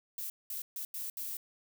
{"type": "noise bursts at uneven times", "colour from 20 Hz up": "violet", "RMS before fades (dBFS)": -39, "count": 5, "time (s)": [[0.18, 0.3], [0.5, 0.62], [0.76, 0.85], [0.94, 1.1], [1.17, 1.37]], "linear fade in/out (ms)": 2, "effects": []}